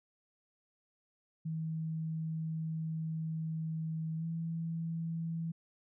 sine tone with pitch glide, 160.1 to 164.7 Hz, D#3 to E3, +50 to -1 cents, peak -34 dBFS, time 1.45-5.52 s, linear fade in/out 10 ms, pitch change +49 cents, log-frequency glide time 4.17-4.25 s, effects none

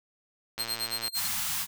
sawtooth tone with tremolo, 4193 Hz, C8, 3 cents sharp, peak -25 dBFS, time 0.58-1.28 s, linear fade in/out 20 ms, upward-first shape sine, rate 8.9 Hz, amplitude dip 95%
click train, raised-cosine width 0.2 ms, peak -19 dBFS, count 58, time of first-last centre 0.58-1.08 s, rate 114 Hz
white band-stop noise, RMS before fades -31 dBFS, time 1.14-1.67 s, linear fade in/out 50 ms, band 240 to 730 Hz, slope 48 dB/octave
effects none

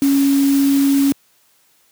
sine tone in noise, 277.2 Hz, C#4, in tune, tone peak -11 dBFS, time 0.02-1.12 s, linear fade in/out 0 ms, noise white, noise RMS -28 dBFS, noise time 0.02-1.12 s, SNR +14 dB, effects white hiss -57 dBFS RMS until 1.91 s + high-pass 100 Hz 12 dB/octave

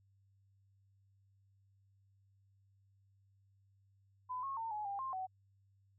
sine tone with pitch steps, 1007 / 1088 / 905 / 845 / 798 / 1058 / 752 Hz, B5 / C#6 / A5 / G#5 / G5 / C6 / F#5, +33 / -33 / +48 / +30 / +31 / +19 / +28 cents, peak -38 dBFS, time 4.29-5.27 s, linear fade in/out 20 ms, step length 140 ms, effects added 98 Hz sine -68 dBFS peak until 5.98 s

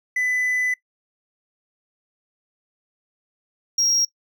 triangle tone pair in turn, 2000 / 5611 Hz, B6 / F8, +21 / +7 cents, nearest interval octave + tritone, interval 1786 cents, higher second, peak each -18 / -16 dBFS, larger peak second, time 0.16-0.74 / 3.78-4.05 s, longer first, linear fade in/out 5 ms, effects noise-tail reverb RT60 0.1 s tail -19 dB re dry

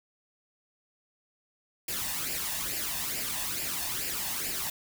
white noise with flanger, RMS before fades -33 dBFS, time 1.88-4.7 s, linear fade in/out 5 ms, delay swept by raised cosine 0.4 to 1.14 ms, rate 2.3 Hz, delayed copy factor +0.6, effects none

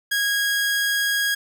sawtooth tone, 1644 Hz, G#6, 18 cents flat, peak -16 dBFS, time 0.11-1.35 s, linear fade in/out 10 ms, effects none

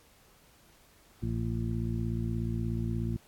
harmonic tone, 56.7 Hz, A#1, 47 cents flat, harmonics 1 / 2 / 3 / 4 / 6, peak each -36 / -32 / -38 / -36 / -41 dBFS, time 1.22-3.17 s, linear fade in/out 10 ms, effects pink hiss -61 dBFS RMS until 3.27 s + AAC 64 kbps

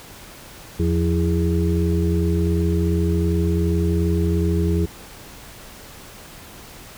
harmonic tone with a mistuned harmonic, 82.7 Hz, E2, 6 cents sharp, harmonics 1 / 2 / 4 / 5, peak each -19 / -22 / -25 / -26 dBFS, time 0.79-4.86 s, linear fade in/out 10 ms, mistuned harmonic 2, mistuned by +92 cents, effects pink hiss -41 dBFS RMS until 6.97 s

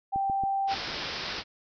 sine tone, 784 Hz, G5, in tune, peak -25 dBFS, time 0.12-0.75 s, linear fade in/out 20 ms
click train, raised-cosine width 3 ms, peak -25 dBFS, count 3, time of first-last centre 0.16-0.437 s, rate 7.23 Hz
white low-pass noise, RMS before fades -35 dBFS, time 0.67-1.44 s, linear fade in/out 50 ms, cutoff 5400 Hz, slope 96 dB/octave
effects none

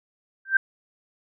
sine tone with exponential growth, 1568 Hz, G6, in tune, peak -11 dBFS, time 0.45-0.57 s, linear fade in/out 5 ms, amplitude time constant 26 ms, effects none

